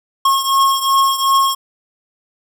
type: beating tone pair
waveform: square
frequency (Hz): 1085 / 1087.7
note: C#6 / C#6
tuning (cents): -37 / -33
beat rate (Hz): 2.7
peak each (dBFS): -14 / -18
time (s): 0.25-1.55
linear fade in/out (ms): 5
effects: none